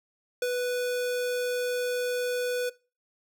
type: tone with ADSR envelope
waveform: square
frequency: 493.9 Hz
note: B4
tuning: in tune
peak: -25 dBFS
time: 0.42-2.7 s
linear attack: 3 ms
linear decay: 42 ms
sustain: -2 dB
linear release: 14 ms
effects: noise-tail reverb RT60 0.3 s tail -20 dB re dry